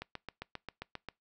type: click train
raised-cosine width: 0.3 ms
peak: -24 dBFS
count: 9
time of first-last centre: 0.02-1.087 s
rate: 7.5 Hz
effects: noise-tail reverb RT60 0.2 s tail -24 dB re dry